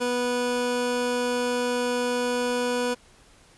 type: tone pair together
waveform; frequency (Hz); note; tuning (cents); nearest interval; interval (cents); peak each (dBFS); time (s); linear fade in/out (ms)
25% pulse; 245.5 / 491; B3 / B4; -10 / -10; octave; 1200; -24; 0-2.95; 20
effects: pink hiss -55 dBFS RMS until 3.57 s + resampled to 24000 Hz